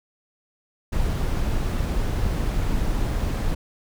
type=noise; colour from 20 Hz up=brown; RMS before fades=-23 dBFS; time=0.92-3.55 s; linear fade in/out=10 ms; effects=none